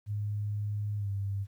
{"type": "tone with pitch glide", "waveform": "sine", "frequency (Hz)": [103.83, 99.2], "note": ["G#2", "G2"], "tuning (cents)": [0, 21], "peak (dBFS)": -30, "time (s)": [0.06, 1.47], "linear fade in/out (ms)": 50, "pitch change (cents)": -79, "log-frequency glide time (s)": [0.97, 1.09], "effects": ["11-bit"]}